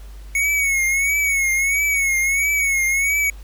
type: tone with vibrato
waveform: square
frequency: 2209 Hz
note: C#7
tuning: 7 cents flat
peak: -17 dBFS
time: 0.35-3.3 s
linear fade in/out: 2 ms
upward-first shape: triangle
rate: 1.5 Hz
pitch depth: 81 cents each way
effects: added 50 Hz sine -34 dBFS peak until 3.43 s + pink hiss -50 dBFS RMS until 3.43 s